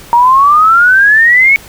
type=exponential sweep; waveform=sine; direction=up; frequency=932.3 to 2239 Hz; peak=-3 dBFS; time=0.13-1.56 s; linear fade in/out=0 ms; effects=pink hiss -34 dBFS RMS until 1.68 s